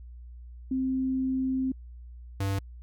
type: tone pair in turn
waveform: sine / square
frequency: 261.6 / 97.99 Hz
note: C4 / G2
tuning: 0 / 0 cents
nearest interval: octave + perfect fourth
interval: 1700 cents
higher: first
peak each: -25 / -27 dBFS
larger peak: first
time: 0.71-1.72 / 2.4-2.59 s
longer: first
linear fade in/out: 5 ms
effects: added 60 Hz sine -42 dBFS peak until 2.82 s